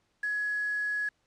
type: tone with quantisation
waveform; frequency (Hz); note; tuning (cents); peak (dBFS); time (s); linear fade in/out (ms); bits
sine; 1682; G#6; +22; -28; 0.23-1.09; 5; 8
effects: pink hiss -73 dBFS RMS until 1.26 s + low-pass 7000 Hz 12 dB/octave